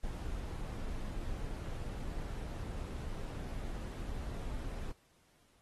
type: noise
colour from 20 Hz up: brown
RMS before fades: -40 dBFS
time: 0.03-4.92 s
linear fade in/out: 10 ms
effects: pink hiss -70 dBFS RMS until 5.61 s + AAC 32 kbps